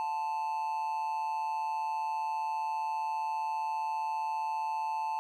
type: tone with amplitude modulation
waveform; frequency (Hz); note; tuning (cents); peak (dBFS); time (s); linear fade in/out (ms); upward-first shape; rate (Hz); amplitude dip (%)
triangle; 880; A5; 0; -26; 0-5.19; 0; sine; 155; 60
effects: none